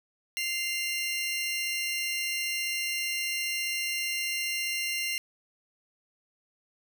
sawtooth tone pair together, 2093 / 2779 Hz, C7 / F7, 0 / -9 cents, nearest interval perfect fourth, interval 491 cents, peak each -29 / -28 dBFS, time 0.37-5.18 s, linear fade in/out 0 ms, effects none

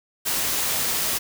white noise, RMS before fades -24 dBFS, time 0.25-1.19 s, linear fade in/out 20 ms, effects none

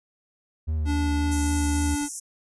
triangle tone with vibrato, 77 Hz, D#2, 17 cents flat, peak -21 dBFS, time 0.67-1.96 s, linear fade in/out 20 ms, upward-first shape sine, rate 3.7 Hz, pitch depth 38 cents each way
square tone, 290 Hz, D4, 22 cents flat, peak -26 dBFS, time 0.85-2.09 s, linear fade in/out 50 ms
pink high-pass noise, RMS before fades -33 dBFS, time 1.31-2.2 s, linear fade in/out 10 ms, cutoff 5700 Hz, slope 96 dB/octave
brown noise with exponential decay, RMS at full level -41 dBFS, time 2.01-2.15 s, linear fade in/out 1 ms, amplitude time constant 30 ms
effects resampled to 24000 Hz

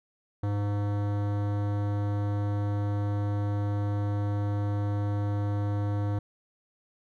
sine tone with hard clipping, 102.3 Hz, G#2, 26 cents flat, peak -28 dBFS, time 0.43-6.19 s, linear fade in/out 5 ms, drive 18 dB, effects none

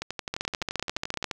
two click trains, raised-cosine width 0.2 ms, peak -14 / -11 dBFS, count 15 / 15, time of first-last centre 0.02-1.227 / 0.34-1.312 s, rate 11.6 / 14.4 Hz, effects none

